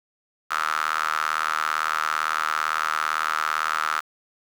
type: tone with high-pass filter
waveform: sawtooth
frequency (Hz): 77.78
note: D#2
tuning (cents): 0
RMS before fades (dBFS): -25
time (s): 0.5-4.01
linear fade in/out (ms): 20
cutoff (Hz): 1300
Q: 7.1
effects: low-pass 9000 Hz 12 dB/octave + 7-bit